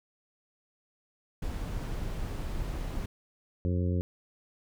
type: noise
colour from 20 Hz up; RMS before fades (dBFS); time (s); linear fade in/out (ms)
brown; -34; 1.42-3.06; 5
type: harmonic tone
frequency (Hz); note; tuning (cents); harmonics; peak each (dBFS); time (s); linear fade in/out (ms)
89.1; F2; +35; 1 / 2 / 3 / 4 / 5 / 6; -27 / -33 / -37 / -39 / -41 / -43; 3.65-4.01; 0
effects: none